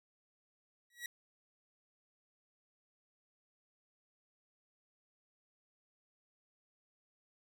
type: tone with exponential growth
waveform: sawtooth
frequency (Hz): 1921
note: B6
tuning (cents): -48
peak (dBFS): -34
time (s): 0.9-1.06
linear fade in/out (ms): 2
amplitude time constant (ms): 34
effects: none